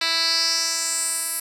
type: tone with band-pass filter sweep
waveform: 10% pulse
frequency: 329.6 Hz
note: E4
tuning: in tune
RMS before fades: -23 dBFS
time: 0.01-1.4 s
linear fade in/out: 5 ms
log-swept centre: 3600 to 11000 Hz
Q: 3.8
effects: none